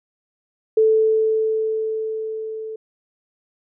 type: tone with level ramp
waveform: sine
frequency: 439.2 Hz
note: A4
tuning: 3 cents flat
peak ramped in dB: -11 to -28 dBFS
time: 0.77-2.76 s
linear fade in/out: 5 ms
effects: none